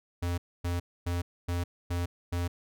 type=tone bursts; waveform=square; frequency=87.31 Hz; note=F2; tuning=in tune; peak=-29 dBFS; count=6; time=0.22-2.48 s; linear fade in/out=10 ms; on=160 ms; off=260 ms; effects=none